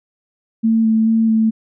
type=tone with vibrato; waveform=sine; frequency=223 Hz; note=A3; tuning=23 cents sharp; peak=-11 dBFS; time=0.63-1.51 s; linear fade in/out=20 ms; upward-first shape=square; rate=2.3 Hz; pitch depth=12 cents each way; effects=none